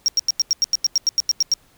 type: tone bursts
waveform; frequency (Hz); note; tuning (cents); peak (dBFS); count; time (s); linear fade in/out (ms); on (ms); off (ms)
sine; 5588; F8; 0; -11; 14; 0.06-1.538; 0; 22; 90
effects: tanh soft clip ceiling -12 dBFS + pink hiss -56 dBFS RMS until 1.77 s